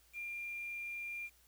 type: tone with quantisation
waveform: sine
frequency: 2392 Hz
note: D7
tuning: 31 cents sharp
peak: -40 dBFS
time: 0.13-1.3 s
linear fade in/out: 50 ms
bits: 10
effects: added 60 Hz sine -70 dBFS peak until 1.47 s + white hiss -68 dBFS RMS until 1.47 s